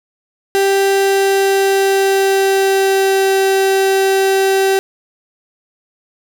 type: tone with pitch glide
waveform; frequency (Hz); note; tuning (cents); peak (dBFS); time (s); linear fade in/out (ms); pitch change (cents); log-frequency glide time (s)
35% pulse; 392 to 386.6; G4 to G4; 0 to -24; -9; 0.55-4.79; 0; -24; 0.92-3.36
effects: none